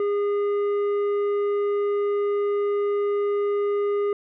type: tone with tanh clipping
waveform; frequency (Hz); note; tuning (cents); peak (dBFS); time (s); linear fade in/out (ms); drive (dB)
sine; 408.2; G#4; -30; -22; 0-4.13; 2; 8
effects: none